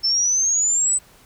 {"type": "exponential sweep", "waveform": "sine", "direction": "up", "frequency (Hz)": [5300, 8110], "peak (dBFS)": -16, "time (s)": [0.03, 0.99], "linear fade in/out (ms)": 20, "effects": ["pink hiss -51 dBFS RMS until 1.25 s"]}